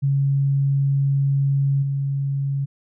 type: tone with level steps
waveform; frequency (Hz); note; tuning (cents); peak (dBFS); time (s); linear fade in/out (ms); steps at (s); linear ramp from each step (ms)
sine; 138.59; C#3; 0; -16 / -20; 0.02-2.66; 20; 1.82; 10
effects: none